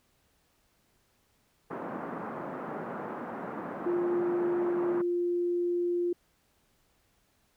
pink band-pass noise, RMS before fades -38 dBFS, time 1.7-5.02 s, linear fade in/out 10 ms, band 190 to 1400 Hz, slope 24 dB/octave
sine tone, 350.1 Hz, F4, 4 cents sharp, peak -26 dBFS, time 3.86-6.13 s, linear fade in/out 5 ms
effects pink hiss -70 dBFS RMS until 7.56 s

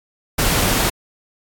pink noise, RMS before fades -17 dBFS, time 0.38-0.9 s, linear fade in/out 10 ms, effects AAC 64 kbps

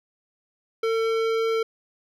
sine tone with hard clipping, 450.5 Hz, A4, 41 cents sharp, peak -23 dBFS, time 0.83-1.63 s, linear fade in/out 5 ms, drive 15 dB, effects none

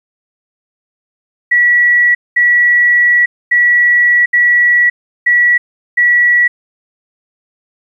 sine tone bursts at uneven times, 1938 Hz, B6, 33 cents flat, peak -6 dBFS, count 6, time 1.51-2.15 / 2.36-3.26 / 3.51-4.26 / 4.33-4.9 / 5.26-5.58 / 5.97-6.48 s, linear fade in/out 10 ms, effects 8-bit

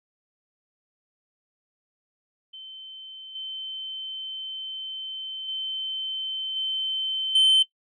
sine tone with level steps, 3083 Hz, G7, 29 cents flat, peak -38 / -31 / -27 / -24 / -12 dBFS, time 2.53-7.63 s, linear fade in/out 10 ms, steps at 3.35 / 5.48 / 6.56 / 7.35 s, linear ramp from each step 5 ms, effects noise-tail reverb RT60 0.1 s tail -19 dB re dry + tanh soft clip ceiling -14 dBFS

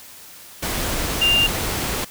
sine tone in noise, 2796 Hz, F7, 1 cent sharp, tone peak -14 dBFS, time 1.21-1.47 s, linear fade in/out 10 ms, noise pink, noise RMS -24 dBFS, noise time 0.62-2.05 s, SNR +7 dB, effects white hiss -42 dBFS RMS until 2.1 s

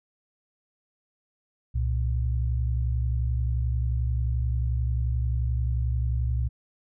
sine tone pair together, 65.18 / 116.54 Hz, C2 / A#2, -6 / 0 cents, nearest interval minor seventh, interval 1006 cents, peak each -24 / -28 dBFS, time 1.74-6.49 s, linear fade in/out 20 ms, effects none

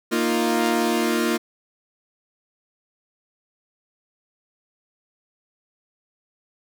sawtooth chord, Bb suspended fourth, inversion none, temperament equal, 233.1 / 311.1 / 349.2 Hz, Bb3 / Eb4 / F4, 0 / 0 / 0 cents, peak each -19 / -22 / -19 dBFS, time 0.11-1.38 s, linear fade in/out 20 ms, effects none

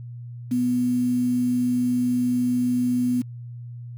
sine tone with quantisation, 246.9 Hz, B3, in tune, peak -19 dBFS, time 0.51-3.22 s, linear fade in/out 10 ms, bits 7, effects added 120 Hz sine -34 dBFS peak until 3.97 s

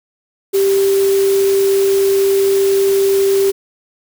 sine tone in noise, 392 Hz, G4, in tune, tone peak -10 dBFS, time 0.53-3.52 s, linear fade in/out 20 ms, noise white, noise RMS -26 dBFS, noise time 0.53-3.52 s, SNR +13 dB, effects none

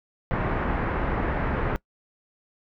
pink low-pass noise, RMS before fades -26 dBFS, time 0.31-1.76 s, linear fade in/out 0 ms, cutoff 1900 Hz, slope 24 dB/octave, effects noise-tail reverb RT60 0.1 s tail -22 dB re dry

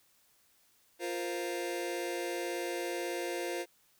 sawtooth chord, F suspended fourth, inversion none, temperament just, 349.2 / 465.6 / 523.8 Hz, F4 / Bb4 / C5, 0 / -2 / +2 cents, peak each -32 / -37 / -35 dBFS, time 0.99-3.66 s, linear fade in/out 50 ms, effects white hiss -68 dBFS RMS until 3.99 s

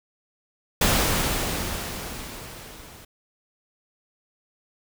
pink noise with level ramp, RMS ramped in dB -19 to -46 dBFS, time 0.81-3.05 s, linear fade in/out 5 ms, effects none

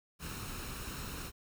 pink noise with comb filter, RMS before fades -42 dBFS, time 0.19-1.32 s, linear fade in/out 50 ms, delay 0.74 ms, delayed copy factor +0.5, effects none

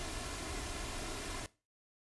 pink noise with comb filter, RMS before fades -41 dBFS, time 0-1.46 s, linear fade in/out 0 ms, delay 2.9 ms, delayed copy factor +0.5, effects noise-tail reverb RT60 0.3 s tail -19 dB re dry + resampled to 24000 Hz

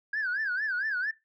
sine tone with vibrato, 1600 Hz, G6, 35 cents sharp, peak -26 dBFS, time 0.13-1.11 s, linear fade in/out 5 ms, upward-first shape sine, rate 4.4 Hz, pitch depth 180 cents each way, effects noise-tail reverb RT60 0.2 s tail -18 dB re dry + tanh soft clip ceiling -24 dBFS

